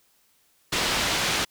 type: low-pass noise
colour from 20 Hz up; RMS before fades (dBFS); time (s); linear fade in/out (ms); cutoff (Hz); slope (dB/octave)
white; -25; 0.72-1.45; 10; 4400; 12
effects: white hiss -64 dBFS RMS until 1.5 s